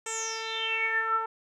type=tone with low-pass filter sweep; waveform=10% pulse; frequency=447.2 Hz; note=A4; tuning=28 cents sharp; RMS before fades=-30 dBFS; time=0.06-1.26 s; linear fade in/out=5 ms; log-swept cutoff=8400 to 1100 Hz; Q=9.7; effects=none